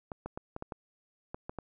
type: clicks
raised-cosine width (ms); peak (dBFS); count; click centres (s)
1; -24; 9; 0.118 / 0.26 / 0.375 / 0.564 / 0.624 / 0.722 / 1.345 / 1.495 / 1.587
effects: none